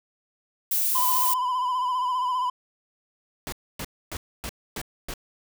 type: noise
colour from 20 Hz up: violet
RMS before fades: -24 dBFS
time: 0.71-1.34 s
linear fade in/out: 5 ms
type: tone with vibrato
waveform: triangle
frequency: 1005 Hz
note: B5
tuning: 30 cents sharp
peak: -21 dBFS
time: 0.95-2.5 s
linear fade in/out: 5 ms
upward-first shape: sine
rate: 15 Hz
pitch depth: 48 cents each way
type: noise bursts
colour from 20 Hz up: pink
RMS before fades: -33 dBFS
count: 6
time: 3.47-5.138 s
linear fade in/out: 0 ms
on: 53 ms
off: 270 ms
effects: none